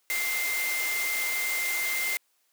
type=tone in noise; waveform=sine; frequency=2093 Hz; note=C7; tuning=in tune; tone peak=-28 dBFS; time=0.1-2.17 s; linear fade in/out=0 ms; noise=white; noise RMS=-32 dBFS; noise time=0.1-2.17 s; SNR=+1 dB; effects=white hiss -70 dBFS RMS until 2.52 s + high-pass 400 Hz 12 dB/octave